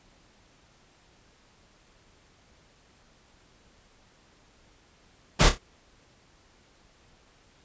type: noise with echo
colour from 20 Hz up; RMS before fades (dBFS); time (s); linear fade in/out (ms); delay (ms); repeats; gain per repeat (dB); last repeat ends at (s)
pink; -18; 5.39-5.5; 20; 29; 3; -9; 5.587
effects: pink hiss -60 dBFS RMS until 7.64 s + resampled to 16000 Hz